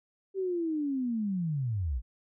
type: linear sweep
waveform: sine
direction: down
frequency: 392 to 51 Hz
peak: -28 dBFS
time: 0.34-2.02 s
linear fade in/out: 50 ms
effects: none